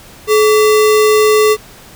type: tone with sample-and-hold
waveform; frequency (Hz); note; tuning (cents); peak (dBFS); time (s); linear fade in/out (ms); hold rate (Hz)
sine; 428.2; A4; -47; -6; 0.27-1.57; 50; 1575
effects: pink hiss -38 dBFS RMS until 1.95 s